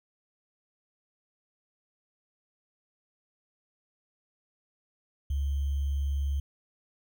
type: tone with sample-and-hold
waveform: sine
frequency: 70 Hz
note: C#2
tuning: 18 cents sharp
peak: -26 dBFS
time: 5.3-6.4 s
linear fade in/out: 5 ms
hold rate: 3150 Hz
effects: none